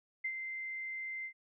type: tone with ADSR envelope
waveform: sine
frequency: 2081 Hz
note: C7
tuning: 10 cents flat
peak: -32 dBFS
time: 0.24-1.33 s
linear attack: 10 ms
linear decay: 67 ms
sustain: -6 dB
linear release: 80 ms
effects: none